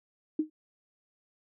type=tone with exponential decay; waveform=sine; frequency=309.8 Hz; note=D#4; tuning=7 cents flat; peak=-21 dBFS; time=0.39-0.5 s; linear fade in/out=5 ms; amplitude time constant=23 ms; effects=none